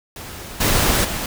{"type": "noise with level steps", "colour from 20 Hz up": "pink", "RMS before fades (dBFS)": [-34, -17, -25], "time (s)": [0.16, 1.26], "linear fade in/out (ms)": 2, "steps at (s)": [0.6, 1.04], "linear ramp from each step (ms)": 10, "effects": []}